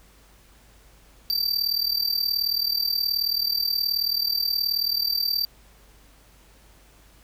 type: tone with amplitude modulation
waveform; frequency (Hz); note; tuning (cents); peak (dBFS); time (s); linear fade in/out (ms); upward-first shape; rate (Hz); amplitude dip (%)
square; 4664; D8; -13; -19; 1.3-5.45; 0; sine; 38.7; 80
effects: added 50 Hz sine -54 dBFS peak until 7.23 s + pink hiss -56 dBFS RMS until 7.23 s